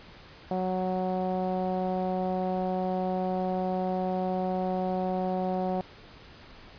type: tone with low-pass filter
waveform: sawtooth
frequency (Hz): 185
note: F#3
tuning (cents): 0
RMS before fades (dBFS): -29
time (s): 0.51-5.81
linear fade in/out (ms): 0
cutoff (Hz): 700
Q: 4.4
effects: pink hiss -50 dBFS RMS until 6.78 s + resampled to 11025 Hz